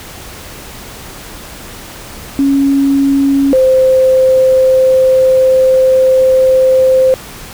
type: tone pair in turn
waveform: sine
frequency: 276.4 / 520.8 Hz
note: C#4 / C5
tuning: -5 / -8 cents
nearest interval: major seventh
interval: 1097 cents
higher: second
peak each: -7 / -5 dBFS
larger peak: second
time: 2.39-3.53 / 3.53-7.14 s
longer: second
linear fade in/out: 0 ms
effects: pink hiss -30 dBFS RMS until 7.53 s